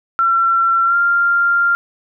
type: tone with pitch glide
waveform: sine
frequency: 1356 to 1392.5 Hz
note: E6 to F6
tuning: +49 to -5 cents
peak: -11 dBFS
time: 0.19-1.75 s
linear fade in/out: 0 ms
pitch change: +46 cents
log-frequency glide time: 0.85-0.96 s
effects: none